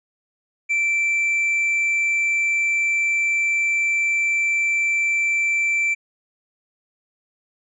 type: tone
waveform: triangle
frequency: 2338 Hz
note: D7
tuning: 8 cents flat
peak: -16 dBFS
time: 0.69-5.95 s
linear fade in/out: 20 ms
effects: resampled to 24000 Hz